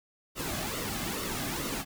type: noise with flanger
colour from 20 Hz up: pink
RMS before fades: -34 dBFS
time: 0.35-1.85 s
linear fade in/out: 50 ms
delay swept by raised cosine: 1.2 to 2.2 ms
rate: 2.3 Hz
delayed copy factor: -0.6
effects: none